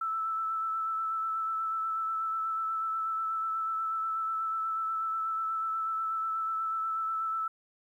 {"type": "tone with vibrato", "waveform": "sine", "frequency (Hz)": 1318.5, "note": "E6", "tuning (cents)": 0, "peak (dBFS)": -29, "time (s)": [0.01, 7.48], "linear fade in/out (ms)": 5, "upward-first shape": "sine", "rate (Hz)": 8.2, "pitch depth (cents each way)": 16, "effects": ["11-bit"]}